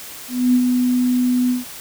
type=tone with ADSR envelope; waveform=sine; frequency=249.1 Hz; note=B3; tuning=15 cents sharp; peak=-10 dBFS; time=0.28-1.65 s; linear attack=260 ms; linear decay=66 ms; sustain=-4 dB; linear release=150 ms; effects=white hiss -35 dBFS RMS until 1.8 s